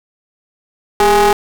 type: ring-modulated tone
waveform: 45% pulse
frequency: 212.4 Hz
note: G#3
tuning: 39 cents sharp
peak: -5 dBFS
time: 1-1.33 s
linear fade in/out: 2 ms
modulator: 617 Hz
effects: none